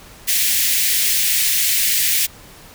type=high-pass noise; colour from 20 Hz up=white; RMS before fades=-17 dBFS; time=0.27-2.27 s; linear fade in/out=20 ms; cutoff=1800 Hz; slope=48 dB/octave; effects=pink hiss -42 dBFS RMS until 2.74 s